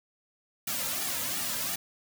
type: noise with flanger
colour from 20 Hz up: white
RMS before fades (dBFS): -32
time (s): 0.67-1.76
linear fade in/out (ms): 5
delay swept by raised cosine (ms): 1.9 to 2.73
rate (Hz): 2.8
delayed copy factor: -1
effects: none